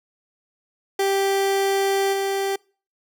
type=tone with level steps; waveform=30% pulse; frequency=392 Hz; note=G4; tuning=in tune; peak=-16 / -19 dBFS; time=0.99-2.56 s; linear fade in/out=5 ms; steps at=2.12 s; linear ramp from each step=20 ms; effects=noise-tail reverb RT60 0.4 s tail -26 dB re dry